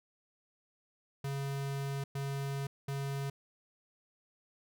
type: tone bursts at uneven times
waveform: square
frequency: 138.59 Hz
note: C#3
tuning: in tune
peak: -35 dBFS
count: 3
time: 1.24-2.04 / 2.15-2.67 / 2.88-3.3 s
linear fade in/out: 5 ms
effects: none